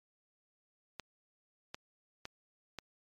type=clicks; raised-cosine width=0.2 ms; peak=-24 dBFS; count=4; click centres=0.997 / 1.745 / 2.254 / 2.787 s; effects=MP3 96 kbps